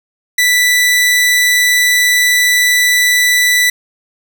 sawtooth tone, 1975.5 Hz, B6, in tune, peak -5 dBFS, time 0.38-3.7 s, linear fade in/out 5 ms, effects none

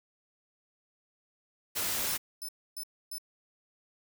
white noise, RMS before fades -32 dBFS, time 1.75-2.18 s, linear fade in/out 20 ms
5% pulse tone bursts, 5274 Hz, E8, in tune, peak -31 dBFS, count 4, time 2.07-3.182 s, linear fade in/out 2 ms, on 68 ms, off 280 ms
effects none

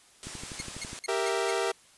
white low-pass noise, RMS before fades -43 dBFS, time 0.23-0.99 s, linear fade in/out 0 ms, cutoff 9900 Hz, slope 48 dB/octave
click train, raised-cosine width 3 ms, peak -28 dBFS, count 9, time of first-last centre 0.27-0.931 s, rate 12.1 Hz
15% pulse tone bursts, 2158 Hz, C#7, 47 cents flat, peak -28 dBFS, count 5, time 0.59-1.51 s, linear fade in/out 2 ms, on 24 ms, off 200 ms
sawtooth chord, E diminished, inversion first, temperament equal, 392 / 466.2 / 659.3 Hz, G4 / Bb4 / E5, 0 / 0 / 0 cents, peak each -26 / -27 / -29 dBFS, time 1.08-1.72 s, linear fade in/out 10 ms
effects white hiss -58 dBFS RMS until 1.97 s + resampled to 24000 Hz

